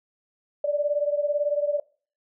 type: beating tone pair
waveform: sine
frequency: 581 / 599 Hz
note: D5 / D5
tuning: -19 / +34 cents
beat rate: 18 Hz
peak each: -23 / -27 dBFS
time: 0.64-1.8 s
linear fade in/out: 5 ms
effects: noise-tail reverb RT60 0.4 s tail -22 dB re dry